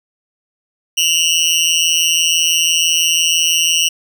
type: tone with amplitude modulation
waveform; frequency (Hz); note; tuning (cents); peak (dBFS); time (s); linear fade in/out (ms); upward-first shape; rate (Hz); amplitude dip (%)
25% pulse; 2864; F7; +43; -4; 0.97-3.89; 10; sine; 166; 100
effects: none